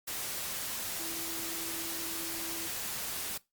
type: tone in noise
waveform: sine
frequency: 331.1 Hz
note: E4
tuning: 8 cents sharp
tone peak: -44 dBFS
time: 0.99-2.68 s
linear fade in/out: 10 ms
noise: white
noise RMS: -37 dBFS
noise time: 0.07-3.38 s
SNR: -10 dB
effects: noise-tail reverb RT60 0.2 s tail -20 dB re dry + Opus 48 kbps